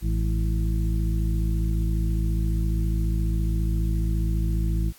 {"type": "harmonic tone with a mistuned harmonic", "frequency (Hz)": 54.6, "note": "A1", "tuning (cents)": -13, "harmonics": [1, 2, 3, 4, 6], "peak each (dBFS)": [-22, -29, -30, -37, -36], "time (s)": [0.01, 4.93], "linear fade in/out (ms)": 50, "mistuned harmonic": 4, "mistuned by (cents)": -33, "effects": ["white hiss -52 dBFS RMS until 4.98 s", "AAC 64 kbps"]}